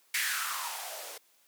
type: noise with band-pass filter sweep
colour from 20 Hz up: violet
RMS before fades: -35 dBFS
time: 0.14-1.18 s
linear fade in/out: 5 ms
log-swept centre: 2000 to 460 Hz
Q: 4.9
effects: white hiss -66 dBFS RMS until 1.47 s + high-pass 300 Hz 12 dB/octave